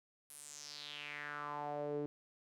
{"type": "tone with band-pass filter sweep", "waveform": "sawtooth", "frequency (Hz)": 146.83, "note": "D3", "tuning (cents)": 0, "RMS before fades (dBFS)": -44, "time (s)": [0.3, 2.06], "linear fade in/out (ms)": 0, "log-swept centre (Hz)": [11000, 360], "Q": 4.2, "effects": []}